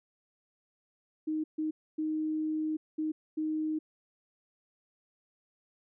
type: tone bursts at uneven times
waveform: sine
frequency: 311.1 Hz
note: D#4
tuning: in tune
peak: -29 dBFS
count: 5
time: 1.27-1.44 / 1.58-1.71 / 1.98-2.77 / 2.98-3.12 / 3.37-3.79 s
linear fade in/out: 10 ms
effects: none